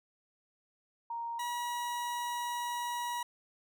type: tone pair in turn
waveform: sine / 40% pulse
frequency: 932.3 / 962.4 Hz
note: A#5 / B5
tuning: 0 / -45 cents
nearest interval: minor second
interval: 55 cents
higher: second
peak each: -35 / -33 dBFS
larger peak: second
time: 1.1-1.39 / 1.39-3.23 s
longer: second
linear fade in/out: 5 ms
effects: none